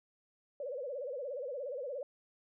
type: tone with vibrato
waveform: sine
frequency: 534 Hz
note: C5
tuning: 35 cents sharp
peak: -37 dBFS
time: 0.6-2.03 s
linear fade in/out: 2 ms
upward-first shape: sine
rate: 17 Hz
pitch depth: 170 cents each way
effects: none